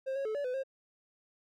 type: tone with pitch steps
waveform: triangle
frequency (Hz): 531 / 549 / 434.2 / 573 / 503 / 535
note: C5 / C#5 / A4 / D5 / B4 / C5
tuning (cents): +25 / -17 / -23 / -43 / +32 / +38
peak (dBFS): -30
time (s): 0.06-0.636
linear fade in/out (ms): 20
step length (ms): 96
effects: none